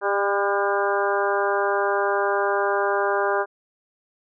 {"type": "harmonic tone with a mistuned harmonic", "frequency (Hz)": 200, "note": "G3", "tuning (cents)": 35, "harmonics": [2, 3, 4, 5, 6, 7, 8], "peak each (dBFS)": [-24, -26, -27, -28, -29, -29, -30], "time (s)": [0.01, 3.46], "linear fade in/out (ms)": 50, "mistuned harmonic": 7, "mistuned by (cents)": 36, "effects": []}